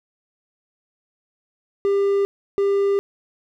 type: tone bursts at uneven times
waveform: triangle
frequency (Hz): 398.4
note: G4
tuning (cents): +28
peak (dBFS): -14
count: 2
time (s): 1.85-2.25 / 2.58-2.99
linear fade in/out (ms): 0
effects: none